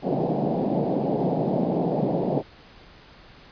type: band-pass noise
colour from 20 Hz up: pink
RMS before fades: -24 dBFS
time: 0.02-2.43 s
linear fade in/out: 50 ms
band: 140 to 790 Hz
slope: 48 dB/octave
effects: pink hiss -49 dBFS RMS until 3.51 s + resampled to 11025 Hz